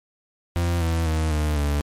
40% pulse tone with pitch steps, 86.2 / 82.59 / 79.14 / 75.83 / 72.65 Hz, F2 / E2 / D#2 / D#2 / D2, -22 / +4 / +30 / -44 / -18 cents, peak -19 dBFS, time 0.56-1.81 s, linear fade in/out 0 ms, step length 250 ms, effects MP3 64 kbps

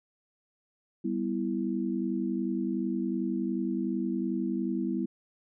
sine chord, E minor, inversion first, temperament equal, 196 / 246.9 / 329.6 Hz, G3 / B3 / E4, 0 / 0 / 0 cents, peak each -32 dBFS, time 1.04-5.06 s, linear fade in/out 10 ms, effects none

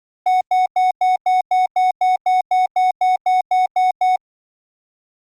triangle tone bursts, 740 Hz, F#5, in tune, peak -10 dBFS, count 16, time 0.26-4.16 s, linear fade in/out 5 ms, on 150 ms, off 100 ms, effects Opus 32 kbps

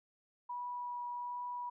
sine tone with vibrato, 974 Hz, B5, 24 cents flat, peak -38 dBFS, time 0.49-1.7 s, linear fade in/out 10 ms, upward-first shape triangle, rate 1.3 Hz, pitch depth 10 cents each way, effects none

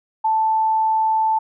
sine tone, 880 Hz, A5, in tune, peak -15 dBFS, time 0.24-1.39 s, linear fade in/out 10 ms, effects none

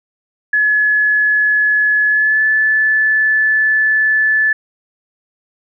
sine tone with pitch glide, 1703 to 1738.8 Hz, G#6 to A6, +43 to -21 cents, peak -10 dBFS, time 0.53-4.53 s, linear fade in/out 5 ms, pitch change +36 cents, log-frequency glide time 2.08-2.43 s, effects none

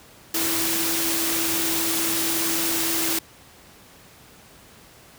sine tone in noise, 329.6 Hz, E4, in tune, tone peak -29 dBFS, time 0.34-3.19 s, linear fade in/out 5 ms, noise white, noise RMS -24 dBFS, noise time 0.34-3.19 s, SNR -8 dB, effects pink hiss -49 dBFS RMS until 5.18 s + high-pass 60 Hz 12 dB/octave

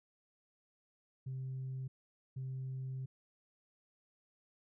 sine tone bursts at uneven times, 131.2 Hz, C3, 5 cents sharp, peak -37 dBFS, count 2, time 1.26-1.88 / 2.36-3.06 s, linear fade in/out 10 ms, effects tanh soft clip ceiling -36 dBFS

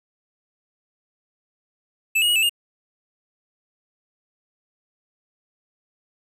square tone with pitch steps, 2629 / 2878 / 2901 / 2633 / 2834 Hz, E7 / F#7 / F#7 / E7 / F7, -5 / -49 / -35 / -3 / +25 cents, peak -17 dBFS, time 2.15-2.495 s, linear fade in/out 10 ms, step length 69 ms, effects none

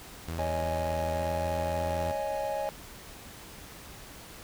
sawtooth tone with pitch glide, 82.41 to 84.29 Hz, E2 to E2, 0 to +39 cents, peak -29 dBFS, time 0.28-2.12 s, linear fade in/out 5 ms, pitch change +39 cents, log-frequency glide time 1.1-1.28 s
triangle chord, C# suspended second, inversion none, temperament equal, 554.4 / 622.3 / 830.6 Hz, C#5 / D#5 / G#5, 0 / 0 / 0 cents, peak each -32 dBFS, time 0.39-2.69 s, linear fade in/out 0 ms
effects pink hiss -47 dBFS RMS until 4.43 s

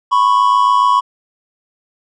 triangle tone pair together, 993 / 1100 Hz, B5 / C#6, +9 / -14 cents, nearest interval major second, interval 177 cents, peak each -10 dBFS, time 0.11-1.01 s, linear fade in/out 20 ms, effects resampled to 22050 Hz

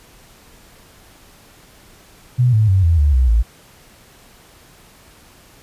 sine tone with pitch steps, 124 / 108.57 / 95.07 / 83.24 / 72.88 / 63.82 / 55.88 Hz, B2 / A2 / F#2 / E2 / D2 / C2 / A1, +7 / -23 / +47 / +17 / -13 / -43 / +27 cents, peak -10 dBFS, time 2.38-3.43 s, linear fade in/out 20 ms, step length 150 ms, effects pink hiss -47 dBFS RMS until 5.62 s + resampled to 32000 Hz

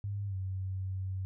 sine tone with pitch glide, 100.9 to 94.69 Hz, G#2 to F#2, -49 to +41 cents, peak -33 dBFS, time 0.04-1.25 s, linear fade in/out 0 ms, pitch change -110 cents, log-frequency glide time 0.27-0.35 s, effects none

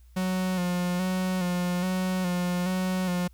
45% pulse tone with vibrato, 181.6 Hz, F#3, 32 cents flat, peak -25 dBFS, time 0.16-3.28 s, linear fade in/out 10 ms, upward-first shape square, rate 1.2 Hz, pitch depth 34 cents each way, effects added 60 Hz sine -50 dBFS peak until 3.33 s + white hiss -68 dBFS RMS until 3.33 s

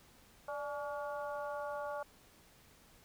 harmonic tone with a mistuned harmonic, 284.1 Hz, C#4, 43 cents sharp, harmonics 2 / 3 / 4 / 5, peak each -40 / -44 / -46 / -48 dBFS, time 0.48-2.03 s, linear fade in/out 5 ms, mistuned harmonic 2, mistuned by +56 cents, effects pink hiss -63 dBFS RMS until 3.04 s

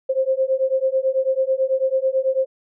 sine beating tone pair, 523.3 / 532.4 Hz, C5 / C5, 0 / +30 cents, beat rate 9.1 Hz, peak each -20 dBFS, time 0.09-2.46 s, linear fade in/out 10 ms, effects none

